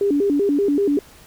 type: tone with vibrato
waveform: sine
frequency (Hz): 339.8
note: F4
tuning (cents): -47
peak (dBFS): -15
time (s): 0.01-0.99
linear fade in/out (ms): 2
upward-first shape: square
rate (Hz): 5.2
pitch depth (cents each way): 290
effects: pink hiss -47 dBFS RMS until 1.26 s